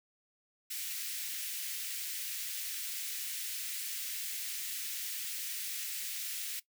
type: high-pass noise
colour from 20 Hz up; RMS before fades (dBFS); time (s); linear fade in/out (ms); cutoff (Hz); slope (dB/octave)
white; -39; 0.7-6.6; 10; 1900; 24
effects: noise-tail reverb RT60 0.1 s tail -18 dB re dry